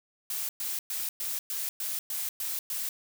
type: noise bursts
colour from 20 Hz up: blue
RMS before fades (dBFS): -33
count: 9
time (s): 0.3-2.89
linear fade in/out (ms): 2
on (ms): 190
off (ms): 110
effects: none